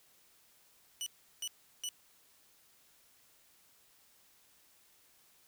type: tone bursts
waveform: 20% pulse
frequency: 2960 Hz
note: F#7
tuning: in tune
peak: -31 dBFS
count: 3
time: 1.01-1.889 s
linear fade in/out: 0 ms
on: 53 ms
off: 360 ms
effects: white hiss -66 dBFS RMS until 5.47 s